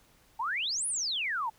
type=exponential two-way sweep; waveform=sine; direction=up then down; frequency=846 to 10530 to 846 Hz; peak=-29 dBFS; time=0.39-1.5 s; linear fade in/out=10 ms; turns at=0.87 s; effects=pink hiss -63 dBFS RMS until 1.58 s